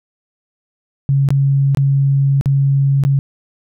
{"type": "tone with dropouts", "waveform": "sine", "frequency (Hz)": 138.1, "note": "C#3", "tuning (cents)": -6, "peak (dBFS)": -10, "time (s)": [1.09, 3.19], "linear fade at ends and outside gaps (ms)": 0, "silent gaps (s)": [[1.288, 1.305], [1.748, 1.772], [2.411, 2.458], [3.037, 3.05]], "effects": []}